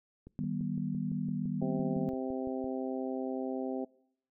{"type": "click train", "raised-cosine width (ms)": 3, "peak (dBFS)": -35, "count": 15, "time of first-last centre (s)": [0.27, 2.643], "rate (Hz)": 5.9}
{"type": "chord", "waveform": "sine", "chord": "Eb augmented", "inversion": "none", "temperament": "just", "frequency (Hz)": [155.56, 194.45, 243.1], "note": ["Eb3", "G3", "B3"], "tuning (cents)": [0, -14, -27], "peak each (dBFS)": -36, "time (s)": [0.39, 2.09], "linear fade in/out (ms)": 0}
{"type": "harmonic tone", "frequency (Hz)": 130.6, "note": "C3", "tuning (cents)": -3, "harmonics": [2, 3, 4, 5, 6], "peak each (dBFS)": [-35, -39, -41, -43, -45], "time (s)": [1.61, 3.85], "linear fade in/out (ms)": 10}
{"effects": ["noise-tail reverb RT60 0.7 s tail -23 dB re dry"]}